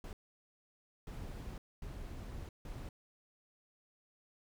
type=noise bursts at uneven times; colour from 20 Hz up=brown; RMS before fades=-45 dBFS; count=4; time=0.04-0.13 / 1.07-1.58 / 1.82-2.49 / 2.65-2.89 s; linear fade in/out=2 ms; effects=none